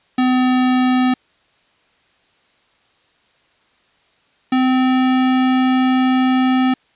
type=tone pair in turn; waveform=square; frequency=254.2 / 257.6 Hz; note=C4 / C4; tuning=-50 / -27 cents; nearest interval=unison; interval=23 cents; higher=second; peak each=-13 dBFS; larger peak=neither; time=0.18-1.14 / 4.52-6.74 s; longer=second; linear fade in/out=5 ms; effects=white hiss -58 dBFS RMS until 6.95 s + resampled to 8000 Hz